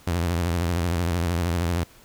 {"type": "tone with vibrato", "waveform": "sawtooth", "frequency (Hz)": 86, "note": "F2", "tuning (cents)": -26, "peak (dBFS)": -18, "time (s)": [0.07, 1.84], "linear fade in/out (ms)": 5, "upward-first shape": "sine", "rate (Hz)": 13, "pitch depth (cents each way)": 96, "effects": ["pink hiss -52 dBFS RMS until 2.04 s"]}